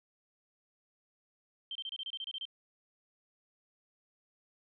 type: tone bursts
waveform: sine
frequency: 3137 Hz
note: G7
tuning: 1 cent sharp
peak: -37 dBFS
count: 11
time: 1.71-2.453 s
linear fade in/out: 2 ms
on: 43 ms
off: 27 ms
effects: none